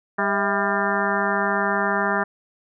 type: harmonic tone with a mistuned harmonic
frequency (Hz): 199.6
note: G3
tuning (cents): +32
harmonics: 1 / 2 / 3 / 4 / 5 / 6 / 7 / 8 / 9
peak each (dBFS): -28 / -28 / -28 / -28 / -28 / -28 / -28 / -28 / -28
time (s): 0.18-2.24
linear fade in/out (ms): 10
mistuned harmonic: 3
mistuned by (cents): +120
effects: none